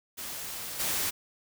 white noise with level steps, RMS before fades -38 / -30 dBFS, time 0.17-1.11 s, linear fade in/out 20 ms, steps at 0.79 s, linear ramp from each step 10 ms, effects none

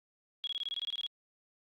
sine tone bursts, 3322 Hz, G#7, in tune, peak -33 dBFS, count 12, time 0.44-1.065 s, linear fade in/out 0 ms, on 31 ms, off 23 ms, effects Opus 48 kbps

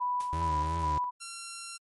sine tone with tremolo, 987.8 Hz, B5, in tune, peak -27 dBFS, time 0-1.11 s, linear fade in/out 20 ms, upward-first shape square, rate 2.4 Hz, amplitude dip 35%
white noise with exponential decay, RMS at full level -42 dBFS, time 0.2-0.4 s, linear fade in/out 5 ms, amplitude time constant 42 ms
35% pulse tone with vibrato, 79.3 Hz, D#2, 33 cents sharp, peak -30 dBFS, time 0.33-0.98 s, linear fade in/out 0 ms, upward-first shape sine, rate 2.9 Hz, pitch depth 84 cents each way
5% pulse tone, 1368 Hz, F6, 36 cents flat, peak -27 dBFS, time 1.2-1.78 s, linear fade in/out 20 ms
effects MP3 48 kbps

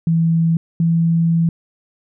sine tone pair in turn, 164.81 / 166.24 Hz, E3 / E3, 0 / +15 cents, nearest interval unison, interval 15 cents, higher second, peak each -12 dBFS, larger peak neither, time 0.07-0.57 / 0.8-1.49 s, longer second, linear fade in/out 2 ms, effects none

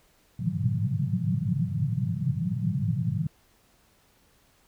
pink band-pass noise, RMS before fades -27 dBFS, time 0.39-3.27 s, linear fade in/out 5 ms, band 100 to 190 Hz, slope 96 dB/octave, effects pink hiss -63 dBFS RMS until 4.67 s

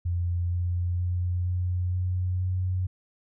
sine tone with pitch steps, 87.31 / 88.22 / 89.14 / 90.08 / 91.02 / 91.97 Hz, F2 / F2 / F2 / F#2 / F#2 / F#2, 0 / +18 / +36 / -46 / -28 / -10 cents, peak -24 dBFS, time 0.05-2.87 s, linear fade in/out 10 ms, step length 470 ms, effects none

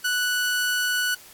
sawtooth tone, 1480 Hz, F#6, in tune, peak -18 dBFS, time 0.04-1.15 s, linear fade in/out 10 ms, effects white hiss -48 dBFS RMS until 1.33 s + AAC 64 kbps

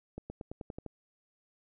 accelerating click train, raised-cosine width 2 ms, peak -27 dBFS, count 8, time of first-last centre 0.18-0.863 s, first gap 120 ms, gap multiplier 0.93, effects none

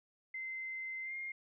sine tone with pitch glide, 2071 to 2124 Hz, C7 to C7, -18 to +25 cents, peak -39 dBFS, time 0.34-1.32 s, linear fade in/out 5 ms, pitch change +43 cents, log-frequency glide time 1.03-1.14 s, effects none

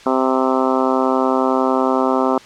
harmonic tone, 130.81 Hz, C3, in tune, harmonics 2 / 3 / 4 / 5 / 6 / 7 / 8 / 9 / 10, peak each -19 / -21 / -22 / -23 / -24 / -24 / -25 / -26 / -26 dBFS, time 0.06-2.38 s, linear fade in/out 2 ms, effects white hiss -41 dBFS RMS until 2.45 s + low-pass 5000 Hz 12 dB/octave

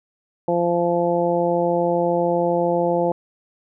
harmonic tone, 172.7 Hz, F3, 19 cents flat, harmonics 1 / 2 / 3 / 4 / 5, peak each -26 / -23 / -20 / -25 / -26 dBFS, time 0.48-3.12 s, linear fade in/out 2 ms, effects none

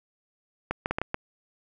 clicks, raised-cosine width 0.5 ms, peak -12 dBFS, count 6, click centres 0.71 / 0.859 / 0.91 / 0.985 / 1.016 / 1.144 s, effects none

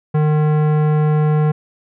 sine tone with tanh clipping, 152.2 Hz, D#3, 38 cents flat, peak -14 dBFS, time 0.14-1.52 s, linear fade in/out 10 ms, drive 17 dB, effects none

